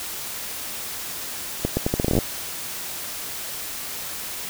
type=accelerating click train; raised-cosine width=2 ms; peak=-7 dBFS; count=13; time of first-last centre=1.65-2.188 s; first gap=120 ms; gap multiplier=0.79; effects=white hiss -32 dBFS RMS until 4.49 s